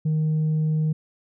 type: tone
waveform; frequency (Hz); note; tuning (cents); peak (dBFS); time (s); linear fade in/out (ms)
sine; 155.56; D#3; 0; -17; 0.05-0.93; 10
effects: tanh soft clip ceiling -18 dBFS